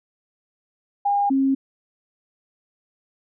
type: tone pair in turn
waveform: sine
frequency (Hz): 809 / 270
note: G#5 / C#4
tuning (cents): -46 / -45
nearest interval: octave + perfect fifth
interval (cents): 1899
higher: first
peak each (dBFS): -17 / -16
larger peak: second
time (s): 1.05-1.3 / 1.3-1.55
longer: neither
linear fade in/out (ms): 10
effects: none